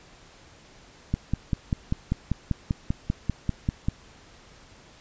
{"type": "click train", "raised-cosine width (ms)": 5, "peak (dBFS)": -11, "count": 15, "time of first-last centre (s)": [1.14, 3.885], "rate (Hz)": 5.1, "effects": ["pink hiss -52 dBFS RMS until 5 s", "resampled to 16000 Hz"]}